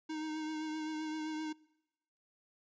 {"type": "tone with vibrato", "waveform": "square", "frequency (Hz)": 311.2, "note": "D#4", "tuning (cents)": 0, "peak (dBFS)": -38, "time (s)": [0.09, 1.53], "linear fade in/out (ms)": 10, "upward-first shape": "triangle", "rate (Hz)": 7.7, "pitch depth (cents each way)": 29, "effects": ["noise-tail reverb RT60 1.0 s tail -25 dB re dry", "resampled to 16000 Hz"]}